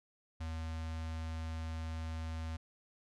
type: tone with notch filter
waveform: square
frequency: 80.5 Hz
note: E2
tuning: 41 cents flat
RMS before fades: -40 dBFS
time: 0.4-2.57 s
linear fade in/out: 10 ms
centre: 380 Hz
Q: 1.4
effects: low-pass 7000 Hz 12 dB/octave